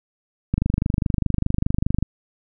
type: click train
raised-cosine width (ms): 5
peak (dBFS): -7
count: 38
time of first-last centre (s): 0.54-2.026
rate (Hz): 24.9
effects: none